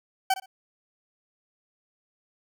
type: tone with echo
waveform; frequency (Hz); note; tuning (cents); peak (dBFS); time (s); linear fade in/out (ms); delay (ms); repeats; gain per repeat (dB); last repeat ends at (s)
40% pulse; 764; G5; -45; -19; 0.3-0.34; 5; 60; 2; -14; 0.46
effects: none